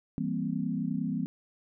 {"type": "chord", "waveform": "sine", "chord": "C dominant seventh", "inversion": "first", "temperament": "equal", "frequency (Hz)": [164.81, 196, 233.1, 261.6], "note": ["E3", "G3", "Bb3", "C4"], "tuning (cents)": [0, 0, 0, 0], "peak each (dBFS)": -34, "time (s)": [0.18, 1.26], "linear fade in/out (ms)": 0, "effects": []}